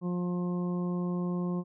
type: harmonic tone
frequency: 177.5 Hz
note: F3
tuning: 28 cents sharp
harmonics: 1 / 2 / 3 / 4 / 5 / 6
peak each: -29 / -37 / -44 / -50 / -51 / -45 dBFS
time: 0.01-1.64 s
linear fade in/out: 50 ms
effects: none